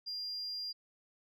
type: tone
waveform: sine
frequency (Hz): 4800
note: D8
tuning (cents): +37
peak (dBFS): -36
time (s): 0.06-0.73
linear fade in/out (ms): 20
effects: tanh soft clip ceiling -34 dBFS